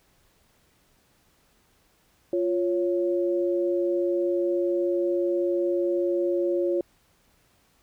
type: tone pair together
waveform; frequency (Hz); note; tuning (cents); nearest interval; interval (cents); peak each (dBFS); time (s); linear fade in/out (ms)
sine; 349.2 / 554.3; F4 / C#5; 0 / 0; minor sixth; 800; -23 / -27; 2.33-6.81; 2
effects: pink hiss -64 dBFS RMS until 7.82 s